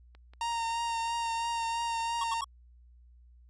click train, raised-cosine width 0.3 ms, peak -39 dBFS, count 12, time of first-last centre 0.15-2.191 s, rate 5.39 Hz
45% pulse tone with vibrato, 925 Hz, A#5, 14 cents flat, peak -30 dBFS, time 0.41-2.41 s, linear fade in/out 2 ms, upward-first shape triangle, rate 3 Hz, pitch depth 23 cents each way
square tone bursts, 1107 Hz, C#6, 3 cents flat, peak -32 dBFS, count 3, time 2.21-2.444 s, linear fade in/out 5 ms, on 28 ms, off 75 ms
effects added 60 Hz sine -54 dBFS peak until 3.49 s + resampled to 22050 Hz

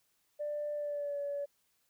sine tone with pitch glide, 591 to 570.5 Hz, D5 to C#5, +11 to +50 cents, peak -33 dBFS, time 0.39-1.46 s, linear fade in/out 20 ms, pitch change -61 cents, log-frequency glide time 0.74-1.19 s, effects tanh soft clip ceiling -29 dBFS + white hiss -75 dBFS RMS until 1.89 s

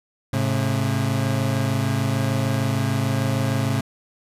30% pulse tone pair together, 107.6 / 134.24 Hz, A2 / C3, -38 / +45 cents, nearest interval major third, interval 383 cents, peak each -20 dBFS, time 0.33-3.81 s, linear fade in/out 5 ms, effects resampled to 32000 Hz

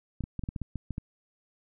clicks, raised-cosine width 5 ms, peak -21 dBFS, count 10, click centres 0.207 / 0.239 / 0.393 / 0.437 / 0.489 / 0.562 / 0.617 / 0.757 / 0.907 / 0.981 s, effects none

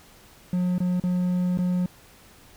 triangle tone with dropouts, 180 Hz, F#3, 47 cents flat, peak -19 dBFS, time 0.53-1.86 s, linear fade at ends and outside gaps 2 ms, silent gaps 0.782-0.803 / 0.999-1.037 / 1.575-1.587 s, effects pink hiss -52 dBFS RMS until 2.56 s

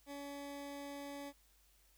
20% pulse tone, 283.1 Hz, C#4, 37 cents sharp, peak -40 dBFS, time 0.06-1.33 s, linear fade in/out 50 ms, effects added 50 Hz sine -70 dBFS peak until 1.97 s + white hiss -71 dBFS RMS until 1.97 s

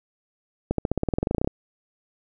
accelerating click train, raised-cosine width 2 ms, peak -9 dBFS, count 17, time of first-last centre 0.71-1.475 s, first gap 73 ms, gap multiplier 0.94, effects none

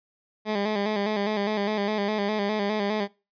15% pulse tone with vibrato, 207.7 Hz, G#3, in tune, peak -18 dBFS, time 0.45-3.08 s, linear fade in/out 50 ms, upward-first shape square, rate 4.9 Hz, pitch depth 55 cents each way, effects noise-tail reverb RT60 0.3 s tail -23 dB re dry + resampled to 11025 Hz

